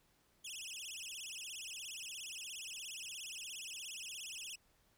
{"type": "tone with vibrato", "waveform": "20% pulse", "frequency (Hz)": 2960, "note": "F#7", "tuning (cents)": 0, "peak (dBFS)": -39, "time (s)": [0.44, 4.56], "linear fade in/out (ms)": 10, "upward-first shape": "sine", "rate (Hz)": 17, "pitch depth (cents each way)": 270, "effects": ["pink hiss -73 dBFS RMS until 4.97 s"]}